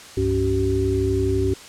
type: tone cluster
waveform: sine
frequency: 65.8 / 97.6 / 279.8 / 381 Hz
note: C2 / G2 / C#4 / G4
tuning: +10 / -7 / +16 / -49 cents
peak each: -26 / -23 / -26 / -21 dBFS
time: 0.17-1.54 s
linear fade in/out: 5 ms
effects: white hiss -41 dBFS RMS until 1.68 s + low-pass 8000 Hz 12 dB/octave